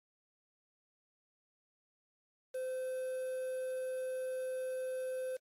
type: tone with quantisation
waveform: triangle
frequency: 515 Hz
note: C5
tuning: 28 cents flat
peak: -34 dBFS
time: 2.54-5.37 s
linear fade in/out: 10 ms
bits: 9
effects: AAC 48 kbps